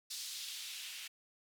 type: noise with band-pass filter sweep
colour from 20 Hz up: blue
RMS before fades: -45 dBFS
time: 0.1-1.08 s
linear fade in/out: 10 ms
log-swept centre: 4500 to 2600 Hz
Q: 1.7
effects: none